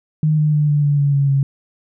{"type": "tone with pitch steps", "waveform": "sine", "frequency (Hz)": [154.2, 151.73, 149.29, 146.9, 144.54, 142.22, 139.94, 137.69], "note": ["D#3", "D#3", "D3", "D3", "D3", "C#3", "C#3", "C#3"], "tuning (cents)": [-15, -43, 29, 1, -27, 45, 17, -11], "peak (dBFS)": -12, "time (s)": [0.23, 1.43], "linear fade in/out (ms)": 2, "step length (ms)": 150, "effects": []}